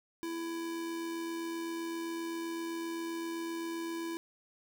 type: tone with amplitude modulation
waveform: square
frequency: 332.8 Hz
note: E4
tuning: 17 cents sharp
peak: -35 dBFS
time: 0.23-4.17 s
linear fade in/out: 0 ms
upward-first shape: sine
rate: 87.7 Hz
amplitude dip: 30%
effects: none